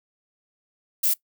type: noise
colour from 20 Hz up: violet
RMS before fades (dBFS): -21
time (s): 1.03-1.14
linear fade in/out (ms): 10
effects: noise-tail reverb RT60 0.1 s tail -20 dB re dry